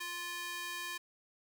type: tone with high-pass filter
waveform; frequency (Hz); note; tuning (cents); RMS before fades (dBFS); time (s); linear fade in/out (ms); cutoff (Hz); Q
square; 349.2; F4; 0; -41; 0-0.98; 10; 1600; 1.1
effects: none